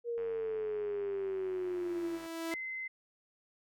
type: exponential sweep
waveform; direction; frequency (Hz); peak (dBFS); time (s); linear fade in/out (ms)
sine; down; 475.9 to 332.4; -33; 0.04-2.19; 50
type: click train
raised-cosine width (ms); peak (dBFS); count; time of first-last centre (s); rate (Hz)
0.5; -37; 200; 0.18-2.262; 95.6
type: tone with exponential growth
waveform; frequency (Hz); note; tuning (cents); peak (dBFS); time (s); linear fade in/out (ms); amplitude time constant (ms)
sawtooth; 329.4; E4; -1; -30; 1.11-2.54; 1; 310
type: tone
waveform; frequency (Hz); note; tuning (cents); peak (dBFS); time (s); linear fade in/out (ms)
sine; 2059; C7; -28; -37; 2.51-2.88; 10
effects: none